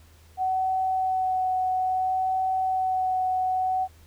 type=tone with vibrato; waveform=sine; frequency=749 Hz; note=F#5; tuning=21 cents sharp; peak=-22 dBFS; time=0.37-3.88 s; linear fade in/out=50 ms; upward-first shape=sine; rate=0.59 Hz; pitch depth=13 cents each way; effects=added 80 Hz sine -51 dBFS peak until 4.06 s + pink hiss -58 dBFS RMS until 4.06 s